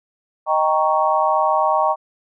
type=chord; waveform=sine; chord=Eb dominant seventh; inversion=none; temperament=equal; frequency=622.3 / 784 / 932.3 / 1108.7 Hz; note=Eb5 / G5 / Bb5 / Db6; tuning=0 / 0 / 0 / 0 cents; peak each=-20 dBFS; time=0.46-1.96 s; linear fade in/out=50 ms; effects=none